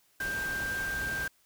sine tone in noise, 1575 Hz, G6, 8 cents sharp, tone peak -31 dBFS, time 0.2-1.28 s, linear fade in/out 5 ms, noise pink, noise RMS -40 dBFS, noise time 0.2-1.28 s, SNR +6 dB, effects white hiss -67 dBFS RMS until 1.45 s

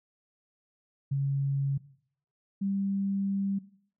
sine tone pair in turn, 138.4 / 196.8 Hz, C#3 / G3, -2 / +7 cents, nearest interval tritone, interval 609 cents, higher second, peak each -25 / -27 dBFS, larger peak first, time 1.11-1.78 / 2.61-3.59 s, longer second, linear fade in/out 10 ms, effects noise-tail reverb RT60 0.6 s tail -18 dB re dry

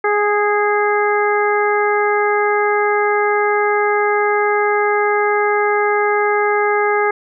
harmonic tone with a mistuned harmonic, 415.3 Hz, G#4, in tune, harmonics 1 / 2 / 3 / 4 / 5, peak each -16 / -19 / -21 / -22 / -23 dBFS, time 0.04-7.11 s, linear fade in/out 5 ms, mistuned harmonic 4, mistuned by -16 cents, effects none

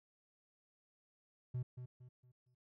triangle tone with echo, 125 Hz, B2, 21 cents sharp, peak -34 dBFS, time 1.54-1.63 s, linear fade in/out 10 ms, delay 230 ms, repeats 4, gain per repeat -9 dB, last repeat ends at 2.55 s, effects tanh soft clip ceiling -30 dBFS

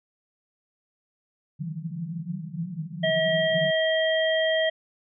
white band-pass noise, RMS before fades -33 dBFS, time 1.59-3.71 s, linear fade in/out 5 ms, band 150 to 180 Hz, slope 96 dB/octave
harmonic tone, 640 Hz, D#5, 49 cents sharp, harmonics 1 / 3 / 5, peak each -22 / -27 / -29 dBFS, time 3.03-4.7 s, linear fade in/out 10 ms
effects none

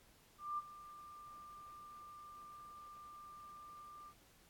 sine tone with ADSR envelope, 1190 Hz, D6, 22 cents sharp, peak -36 dBFS, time 0.38-4.14 s, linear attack 200 ms, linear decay 30 ms, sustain -16 dB, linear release 62 ms, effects pink hiss -67 dBFS RMS until 4.49 s + AAC 64 kbps

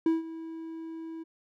triangle tone with ADSR envelope, 325.6 Hz, E4, 21 cents flat, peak -18 dBFS, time 0.06-1.24 s, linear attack 3 ms, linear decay 160 ms, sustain -17 dB, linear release 19 ms, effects none

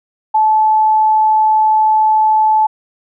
sine tone, 867 Hz, A5, 26 cents flat, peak -8 dBFS, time 0.34-2.67 s, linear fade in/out 10 ms, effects none

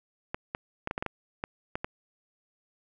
clicks, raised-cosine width 0.5 ms, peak -16 dBFS, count 10, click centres 0.345 / 0.549 / 0.874 / 0.911 / 0.979 / 1.025 / 1.063 / 1.439 / 1.755 / 1.845 s, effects none

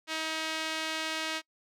sawtooth tone with band-pass filter, 317.6 Hz, D#4, 36 cents sharp, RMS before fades -34 dBFS, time 0.07-1.42 s, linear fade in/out 50 ms, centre 3200 Hz, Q 0.9, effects noise-tail reverb RT60 0.1 s tail -25 dB re dry

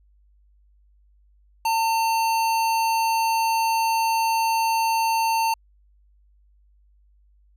square tone, 900 Hz, A5, 39 cents sharp, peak -20 dBFS, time 1.65-5.54 s, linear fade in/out 5 ms, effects added 50 Hz sine -55 dBFS peak until 7.56 s + resampled to 32000 Hz

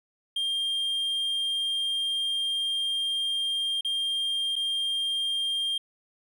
triangle tone with dropouts, 3201 Hz, G7, 36 cents sharp, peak -24 dBFS, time 0.36-5.78 s, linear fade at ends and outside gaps 5 ms, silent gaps 3.81-3.847 / 4.557-4.562 s, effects none

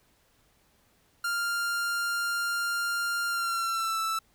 45% pulse tone with pitch glide, 1396.9 to 1321.5 Hz, F6 to E6, 0 to +4 cents, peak -27 dBFS, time 1.24-4.19 s, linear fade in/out 5 ms, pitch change -96 cents, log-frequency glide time 3.28-3.99 s, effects pink hiss -66 dBFS RMS until 4.34 s

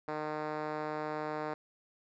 5% pulse tone with band-pass filter, 152.8 Hz, D#3, 31 cents flat, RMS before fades -37 dBFS, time 0.08-1.54 s, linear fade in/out 2 ms, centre 510 Hz, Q 0.76, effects resampled to 16000 Hz

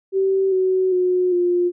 sine tone with pitch steps, 385.3 / 374.3 / 363.7 / 353.3 Hz, G4 / F#4 / F#4 / F4, -30 / +20 / -30 / +20 cents, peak -15 dBFS, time 0.12-1.72 s, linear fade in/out 50 ms, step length 400 ms, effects none

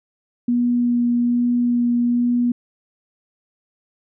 sine tone with vibrato, 241.1 Hz, B3, 41 cents flat, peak -15 dBFS, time 0.48-2.52 s, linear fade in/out 5 ms, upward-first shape sine, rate 1.2 Hz, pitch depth 9 cents each way, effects none

